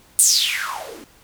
blue noise with band-pass filter sweep, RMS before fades -20 dBFS, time 0.19-1.04 s, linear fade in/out 0 ms, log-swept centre 9400 to 260 Hz, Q 7.4, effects pink hiss -52 dBFS RMS until 1.23 s

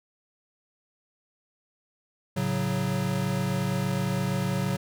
square chord, F# minor, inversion first, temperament equal, 110 / 138.59 / 185 Hz, A2 / C#3 / F#3, 0 / 0 / 0 cents, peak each -33 / -30 / -29 dBFS, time 2.36-4.77 s, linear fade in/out 10 ms, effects none

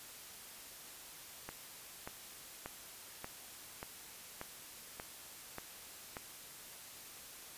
click train, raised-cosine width 0.5 ms, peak -27 dBFS, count 9, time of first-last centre 1.49-6.168 s, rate 1.71 Hz, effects white hiss -52 dBFS RMS until 7.57 s + resampled to 32000 Hz

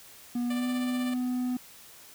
triangle tone with pitch glide, 242.1 to 250.1 Hz, B3 to B3, -34 to +22 cents, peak -25 dBFS, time 0.35-1.57 s, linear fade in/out 5 ms, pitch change +56 cents, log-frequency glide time 0.49-0.67 s
10% pulse tone with tremolo, 590 Hz, D5, 8 cents sharp, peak -28 dBFS, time 0.5-1.14 s, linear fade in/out 5 ms, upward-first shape sine, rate 16 Hz, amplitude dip 45%
effects white hiss -51 dBFS RMS until 2.14 s

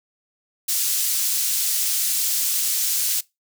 pink high-pass noise, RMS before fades -22 dBFS, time 0.68-3.21 s, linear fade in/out 10 ms, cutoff 6000 Hz, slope 12 dB/octave, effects noise-tail reverb RT60 0.2 s tail -22 dB re dry

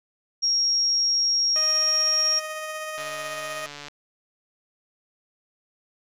sine tone, 5588 Hz, F8, in tune, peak -19 dBFS, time 0.42-2.4 s, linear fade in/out 20 ms
15% pulse tone with tremolo, 622 Hz, D#5, 1 cent flat, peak -23 dBFS, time 1.56-3.66 s, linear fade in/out 0 ms, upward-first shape triangle, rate 16 Hz, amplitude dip 30%
click train, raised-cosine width 0.2 ms, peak -21 dBFS, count 132, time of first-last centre 2.98-3.883 s, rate 145 Hz
effects resampled to 32000 Hz

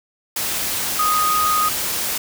sine tone in noise, 1244.5 Hz, D#6, in tune, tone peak -16 dBFS, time 0.99-1.69 s, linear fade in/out 5 ms, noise white, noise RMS -23 dBFS, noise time 0.36-2.18 s, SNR +4 dB, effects none

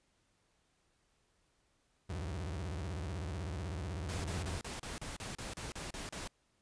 35% pulse tone with vibrato, 83 Hz, E2, 12 cents sharp, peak -36 dBFS, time 2.09-4.59 s, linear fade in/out 10 ms, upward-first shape sine, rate 16 Hz, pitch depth 300 cents each way
pink noise bursts, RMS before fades -43 dBFS, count 12, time 4.09-6.275 s, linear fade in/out 0 ms, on 150 ms, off 35 ms
effects pink hiss -75 dBFS RMS until 6.61 s + resampled to 22050 Hz

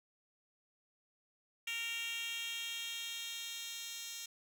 10% pulse tone with high-pass filter sweep, 462.5 Hz, A#4, 14 cents flat, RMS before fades -42 dBFS, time 1.67-4.26 s, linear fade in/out 5 ms, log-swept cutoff 2700 to 4400 Hz, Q 3.1, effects none

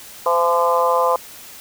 harmonic tone with a mistuned harmonic, 171.3 Hz, F3, 33 cents flat, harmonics 3 / 4 / 5 / 6 / 7, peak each -18 / -23 / -23 / -18 / -24 dBFS, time 0.26-1.16 s, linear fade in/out 2 ms, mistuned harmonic 4, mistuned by -15 cents, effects white hiss -39 dBFS RMS until 1.6 s

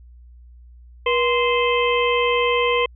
harmonic tone with a mistuned harmonic, 520 Hz, C5, 11 cents flat, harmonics 1 / 2 / 4 / 5 / 6, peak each -19 / -22 / -25 / -26 / -27 dBFS, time 1.06-2.86 s, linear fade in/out 5 ms, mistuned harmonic 1, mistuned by -130 cents, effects added 60 Hz sine -42 dBFS peak until 2.95 s

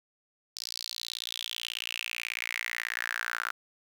sawtooth tone with high-pass filter sweep, 58.27 Hz, A#1, in tune, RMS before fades -36 dBFS, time 0.56-3.52 s, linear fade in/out 0 ms, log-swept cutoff 4900 to 1400 Hz, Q 6, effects 9-bit

